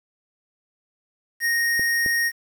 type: tone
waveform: square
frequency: 1862 Hz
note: A#6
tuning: 2 cents flat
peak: -20 dBFS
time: 1.4-2.32 s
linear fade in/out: 50 ms
type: clicks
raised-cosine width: 2 ms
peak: -19 dBFS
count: 2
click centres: 1.795 / 2.062 s
effects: 8-bit